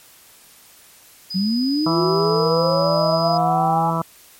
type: tone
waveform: sine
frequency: 4978 Hz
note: D#8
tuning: in tune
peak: -26 dBFS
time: 1.3-3.38 s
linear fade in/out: 10 ms
type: linear sweep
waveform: sine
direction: up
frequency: 181 to 841 Hz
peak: -17 dBFS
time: 1.34-3.91 s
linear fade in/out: 20 ms
type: harmonic tone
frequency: 164.81 Hz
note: E3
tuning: in tune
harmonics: 1 / 2 / 3 / 4 / 5 / 6 / 7 / 8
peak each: -22 / -31 / -32 / -27 / -33 / -25 / -27 / -28 dBFS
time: 1.86-4.02 s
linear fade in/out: 5 ms
effects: white hiss -48 dBFS RMS until 4.39 s + MP3 64 kbps